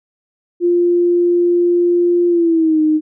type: tone with pitch glide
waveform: sine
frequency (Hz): 349.2 to 309.3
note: F4 to D#4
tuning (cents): 0 to -10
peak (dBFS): -10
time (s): 0.6-3.01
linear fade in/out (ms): 50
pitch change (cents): -210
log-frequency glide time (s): 2.28-2.81
effects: none